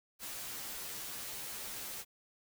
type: noise with comb filter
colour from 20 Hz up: white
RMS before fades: -43 dBFS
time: 0.19-2.05 s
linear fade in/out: 50 ms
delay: 12 ms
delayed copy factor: -0.95
effects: none